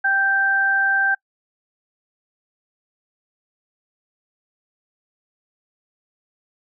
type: tone pair together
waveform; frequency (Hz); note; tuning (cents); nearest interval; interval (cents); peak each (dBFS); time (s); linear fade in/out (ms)
sine; 782.6 / 1568; G5 / G6; -3 / 0; octave; 1203; -24 / -16; 0.04-1.15; 10
effects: noise-tail reverb RT60 0.1 s tail -26 dB re dry